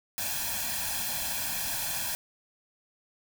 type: noise with comb filter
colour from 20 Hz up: white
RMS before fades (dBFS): -32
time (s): 0.18-2.15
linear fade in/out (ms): 0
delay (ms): 1.2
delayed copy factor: +0.85
effects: none